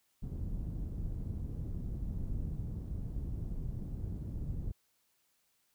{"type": "low-pass noise", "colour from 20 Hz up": "pink", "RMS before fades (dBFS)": -38, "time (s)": [0.22, 4.72], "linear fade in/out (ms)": 10, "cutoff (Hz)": 160, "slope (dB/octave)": 12, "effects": ["white hiss -75 dBFS RMS until 5.74 s"]}